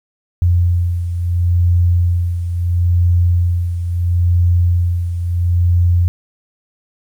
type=beating tone pair; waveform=sine; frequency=87.31 / 88.05 Hz; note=F2 / F2; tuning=0 / +15 cents; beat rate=0.74 Hz; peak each=-12 / -19 dBFS; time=0.42-6.08 s; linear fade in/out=0 ms; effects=8-bit